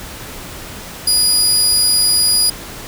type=tone; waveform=25% pulse; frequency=4900 Hz; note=D#8; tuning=27 cents flat; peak=-6 dBFS; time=1.07-2.5 s; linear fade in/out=5 ms; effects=pink hiss -31 dBFS RMS until 2.87 s